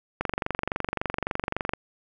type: click train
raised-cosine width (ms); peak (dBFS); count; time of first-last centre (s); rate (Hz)
0.5; -11; 37; 0.21-1.735; 23.6
effects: none